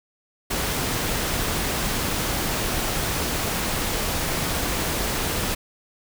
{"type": "noise", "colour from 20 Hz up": "pink", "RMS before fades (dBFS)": -25, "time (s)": [0.5, 5.55], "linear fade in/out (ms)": 10, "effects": []}